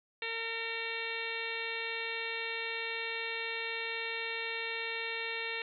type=harmonic tone; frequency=456.1 Hz; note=A#4; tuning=38 cents flat; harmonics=1 / 2 / 3 / 4 / 5 / 6 / 7 / 8 / 9; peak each=-43 / -47 / -49 / -41 / -40 / -41 / -50 / -44 / -48 dBFS; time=0.22-5.62 s; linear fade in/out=2 ms; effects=none